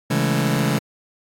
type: chord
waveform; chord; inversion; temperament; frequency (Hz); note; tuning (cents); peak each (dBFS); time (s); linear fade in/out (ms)
sawtooth; A major seventh; first; just; 137.5 / 165 / 206.2 / 220; C#3 / E3 / G#3 / A3; -14 / +2 / -12 / 0; -17 / -19 / -20 / -21; 0.1-0.79; 10
effects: AAC 64 kbps